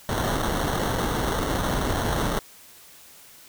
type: noise with sample-and-hold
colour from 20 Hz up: pink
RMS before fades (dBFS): -25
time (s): 0.09-2.39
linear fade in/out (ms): 0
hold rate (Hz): 2450
effects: white hiss -49 dBFS RMS until 3.48 s